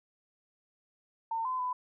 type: tone with pitch steps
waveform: sine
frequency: 906 / 1022 / 1001 Hz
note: A#5 / C6 / B5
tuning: -50 / -41 / +23 cents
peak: -30 dBFS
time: 1.31-1.73 s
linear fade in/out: 5 ms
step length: 140 ms
effects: none